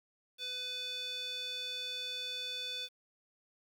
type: tone with band-pass filter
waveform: square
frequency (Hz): 500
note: B4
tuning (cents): +21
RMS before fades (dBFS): -40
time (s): 0.38-2.89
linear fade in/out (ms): 50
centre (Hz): 3800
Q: 9.1
effects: 10-bit